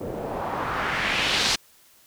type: noise with low-pass filter sweep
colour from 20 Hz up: white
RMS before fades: -26 dBFS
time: 0-1.56 s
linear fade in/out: 10 ms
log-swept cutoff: 400 to 5200 Hz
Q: 1.7
effects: white hiss -56 dBFS RMS until 2.06 s